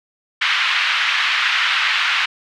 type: band-pass noise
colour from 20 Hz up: white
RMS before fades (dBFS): -18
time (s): 0.41-2.26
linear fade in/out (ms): 10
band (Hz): 1200 to 3200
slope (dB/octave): 24
effects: none